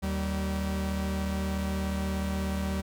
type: tone pair together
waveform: 45% pulse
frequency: 76.5 / 192.77 Hz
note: D#2 / G3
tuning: -29 / -29 cents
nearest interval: octave + major third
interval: 1600 cents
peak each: -31 / -31 dBFS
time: 0.02-2.82 s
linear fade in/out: 20 ms
effects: none